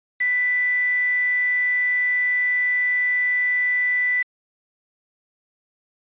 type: tone with quantisation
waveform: sine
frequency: 1983 Hz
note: B6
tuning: 7 cents sharp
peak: -18 dBFS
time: 0.2-4.23 s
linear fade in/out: 10 ms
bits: 5
effects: resampled to 8000 Hz